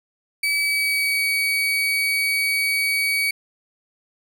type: tone with pitch glide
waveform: 35% pulse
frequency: 2289 to 2260 Hz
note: D7 to C#7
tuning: -45 to +33 cents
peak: -17 dBFS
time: 0.43-3.31 s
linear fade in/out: 5 ms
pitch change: -22 cents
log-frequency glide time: 0.61-1.23 s
effects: none